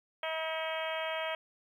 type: harmonic tone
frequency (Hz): 320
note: D#4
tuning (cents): +49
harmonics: 2 / 3 / 4 / 5 / 6 / 7 / 8 / 9 / 10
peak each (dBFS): -36 / -41 / -43 / -44 / -44 / -42 / -45 / -47 / -43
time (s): 0.23-1.35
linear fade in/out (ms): 2
effects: 11-bit